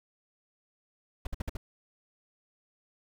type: noise bursts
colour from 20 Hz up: brown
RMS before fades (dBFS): -31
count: 5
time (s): 1.25-1.57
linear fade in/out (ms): 5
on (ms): 20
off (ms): 55
effects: none